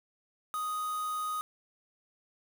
triangle tone with quantisation, 1246 Hz, D#6, 2 cents sharp, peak -30 dBFS, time 0.54-1.41 s, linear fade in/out 0 ms, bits 7, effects none

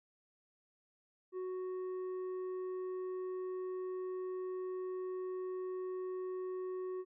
triangle tone with tanh clipping, 370 Hz, F#4, in tune, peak -39 dBFS, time 1.32-7.05 s, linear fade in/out 50 ms, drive 10 dB, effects none

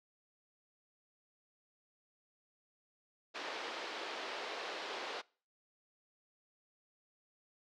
pink band-pass noise, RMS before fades -43 dBFS, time 3.34-5.22 s, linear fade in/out 20 ms, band 380 to 4600 Hz, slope 24 dB/octave, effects noise-tail reverb RT60 0.4 s tail -24 dB re dry

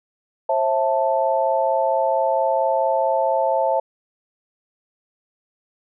sine chord, A minor, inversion first, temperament equal with one note detuned, 534.9 / 659.3 / 880 Hz, C5 / E5 / A5, +38 / 0 / 0 cents, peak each -21 dBFS, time 0.49-3.8 s, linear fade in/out 5 ms, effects none

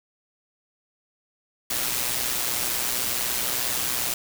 white noise with amplitude modulation, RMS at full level -24 dBFS, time 1.7-4.14 s, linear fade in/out 5 ms, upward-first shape sine, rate 122 Hz, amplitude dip 50%, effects none

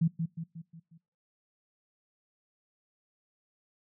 sine tone with echo, 164.81 Hz, E3, in tune, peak -22 dBFS, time 0.01-0.08 s, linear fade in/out 10 ms, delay 180 ms, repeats 5, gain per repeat -6 dB, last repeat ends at 0.98 s, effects noise-tail reverb RT60 0.4 s tail -24 dB re dry

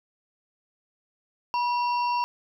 harmonic tone with a mistuned harmonic, 910 Hz, A#5, 42 cents flat, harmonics 1 / 3 / 5 / 6, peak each -23 / -35 / -41 / -42 dBFS, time 1.54-2.24 s, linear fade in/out 0 ms, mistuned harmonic 1, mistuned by +110 cents, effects 10-bit

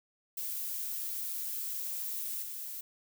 violet noise with level steps, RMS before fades -37 / -41 dBFS, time 0.37-2.81 s, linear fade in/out 5 ms, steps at 2.42 s, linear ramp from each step 10 ms, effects none

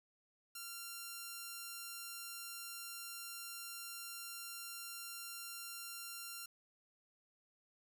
5% pulse tone, 1380 Hz, F6, 21 cents flat, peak -34 dBFS, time 0.55-6.46 s, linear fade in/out 5 ms, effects 11-bit

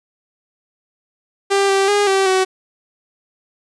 sawtooth tone with pitch steps, 395.6 / 390.3 / 409.3 / 387 / 376.6 Hz, G4 / G4 / G#4 / G4 / F#4, +16 / -8 / -25 / -22 / +31 cents, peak -9 dBFS, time 1.5-2.45 s, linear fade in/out 20 ms, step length 190 ms, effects resampled to 22050 Hz + 7-bit

